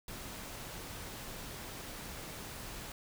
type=noise; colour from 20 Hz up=pink; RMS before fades=-45 dBFS; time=0.08-2.92 s; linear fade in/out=2 ms; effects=none